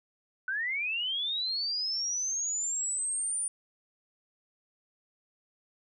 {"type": "linear sweep", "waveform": "sine", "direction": "up", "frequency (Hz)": [1480, 9397], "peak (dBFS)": -29, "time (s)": [0.48, 3.48], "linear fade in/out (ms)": 2, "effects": []}